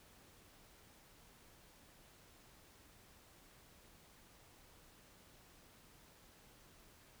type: silence
effects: pink hiss -64 dBFS RMS until 7.2 s